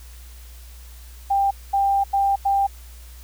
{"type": "tone bursts at uneven times", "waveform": "sine", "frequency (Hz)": 792, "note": "G5", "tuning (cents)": 18, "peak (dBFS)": -16, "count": 4, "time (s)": [[1.3, 1.51], [1.73, 2.04], [2.13, 2.36], [2.45, 2.67]], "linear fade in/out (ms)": 10, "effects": ["added 60 Hz sine -39 dBFS peak until 3.23 s", "white hiss -49 dBFS RMS until 3.23 s"]}